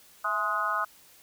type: harmonic tone with a mistuned harmonic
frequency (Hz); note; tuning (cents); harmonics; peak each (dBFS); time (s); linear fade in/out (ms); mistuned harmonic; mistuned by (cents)
209.3; G#3; +14; 3 / 4 / 5 / 6 / 7; -37 / -37 / -33 / -28 / -32; 0.24-0.85; 10; 3; +86
effects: white hiss -56 dBFS RMS until 1.22 s